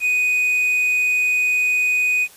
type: tone with quantisation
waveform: triangle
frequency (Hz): 2489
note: D#7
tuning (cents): 0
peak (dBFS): -14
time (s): 0-2.28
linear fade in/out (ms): 50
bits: 7
effects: white hiss -46 dBFS RMS until 2.36 s + resampled to 32000 Hz